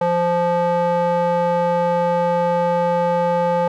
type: tone with band-pass filter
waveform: square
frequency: 173.8 Hz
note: F3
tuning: 8 cents flat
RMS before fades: -18 dBFS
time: 0.01-3.68 s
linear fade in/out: 5 ms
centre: 690 Hz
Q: 8.1
effects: none